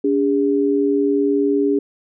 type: tone pair together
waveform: sine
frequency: 285.8 / 405.5 Hz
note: D4 / G#4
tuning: -47 / -41 cents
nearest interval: tritone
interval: 606 cents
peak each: -17 dBFS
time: 0.04-1.79 s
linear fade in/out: 5 ms
effects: none